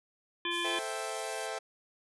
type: harmonic tone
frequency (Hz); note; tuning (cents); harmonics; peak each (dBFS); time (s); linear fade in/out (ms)
345.2; F4; -20; 1 / 3 / 5 / 7 / 9 / 10; -38 / -38 / -38 / -38 / -38 / -38; 0.45-0.79; 2
type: high-pass noise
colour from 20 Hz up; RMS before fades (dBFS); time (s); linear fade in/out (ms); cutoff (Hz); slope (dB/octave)
white; -43; 0.5-1.5; 50; 6100; 12
type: chord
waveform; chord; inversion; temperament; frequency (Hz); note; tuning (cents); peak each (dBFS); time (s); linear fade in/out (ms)
sawtooth; A minor seventh; none; equal; 440 / 523.3 / 659.3 / 784; A4 / C5 / E5 / G5; 0 / 0 / 0 / 0; -37 / -38 / -36 / -37; 0.64-1.59; 10
effects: resampled to 24000 Hz